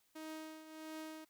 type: tone with tremolo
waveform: sawtooth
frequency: 314.3 Hz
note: D#4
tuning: 18 cents sharp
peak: -40 dBFS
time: 0.15-1.25 s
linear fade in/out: 10 ms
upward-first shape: triangle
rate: 1.5 Hz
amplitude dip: 70%
effects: white hiss -75 dBFS RMS until 1.29 s